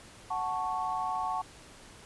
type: chord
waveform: sine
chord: F# minor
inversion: none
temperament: equal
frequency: 740 / 880 / 1108.7 Hz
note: F#5 / A5 / C#6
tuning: 0 / 0 / 0 cents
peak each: -34 dBFS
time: 0.3-1.42 s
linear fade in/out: 10 ms
effects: pink hiss -52 dBFS RMS until 2.05 s + resampled to 24000 Hz